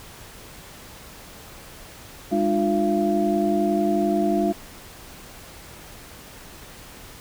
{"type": "tone cluster", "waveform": "sine", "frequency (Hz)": [205.2, 302.4, 353.6, 682], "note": ["G#3", "D#4", "F4", "F5"], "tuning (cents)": [-21, -49, 22, -41], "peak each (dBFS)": -24, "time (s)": [2.31, 4.53], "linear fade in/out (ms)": 20, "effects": ["pink hiss -43 dBFS RMS until 7.2 s"]}